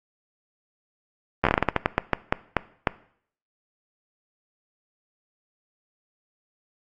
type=slowing click train; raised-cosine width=0.5 ms; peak=-3 dBFS; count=16; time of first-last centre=1.44-2.872 s; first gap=12 ms; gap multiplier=1.26; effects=noise-tail reverb RT60 0.6 s tail -19 dB re dry + Opus 32 kbps